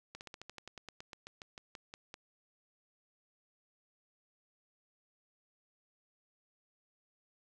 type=slowing click train; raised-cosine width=0.2 ms; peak=-29 dBFS; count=18; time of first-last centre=0.15-2.141 s; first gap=59 ms; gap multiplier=1.08; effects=none